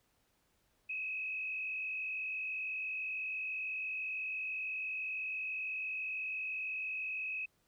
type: tone with frequency modulation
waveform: sine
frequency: 2556 Hz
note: D#7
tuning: 46 cents sharp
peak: -36 dBFS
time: 0.89-7.46 s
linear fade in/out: 10 ms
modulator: 46 Hz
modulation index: 1.3
effects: pink hiss -75 dBFS RMS until 7.67 s